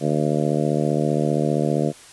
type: harmonic tone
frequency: 75.2 Hz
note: D2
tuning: 42 cents sharp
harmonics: 2 / 3 / 4 / 5 / 6 / 7 / 8 / 9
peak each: -23 / -25 / -26 / -27 / -28 / -28 / -29 / -30 dBFS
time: 0-1.93 s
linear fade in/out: 50 ms
effects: white hiss -45 dBFS RMS until 2.12 s + resampled to 24000 Hz